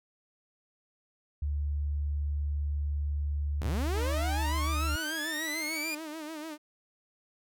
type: tone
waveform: sine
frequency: 72.8 Hz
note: D2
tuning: 15 cents flat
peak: -28 dBFS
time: 1.42-4.96 s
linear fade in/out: 5 ms
type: linear sweep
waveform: sawtooth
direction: up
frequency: 55 to 2447 Hz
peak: -29 dBFS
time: 3.61-5.95 s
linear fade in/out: 5 ms
type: tone with vibrato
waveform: sawtooth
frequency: 311.2 Hz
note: D#4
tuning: in tune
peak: -34 dBFS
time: 3.93-6.58 s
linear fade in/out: 50 ms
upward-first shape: sine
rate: 6.8 Hz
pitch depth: 82 cents each way
effects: none